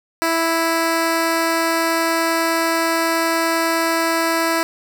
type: tone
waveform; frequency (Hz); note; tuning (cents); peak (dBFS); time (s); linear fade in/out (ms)
10% pulse; 329.6; E4; 0; -8; 0.22-4.63; 0
effects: 8-bit